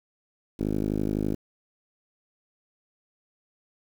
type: tone with low-pass filter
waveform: 5% pulse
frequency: 51.91 Hz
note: G#1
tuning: in tune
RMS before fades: -27 dBFS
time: 0.59-1.35 s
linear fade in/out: 10 ms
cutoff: 300 Hz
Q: 1.8
effects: 8-bit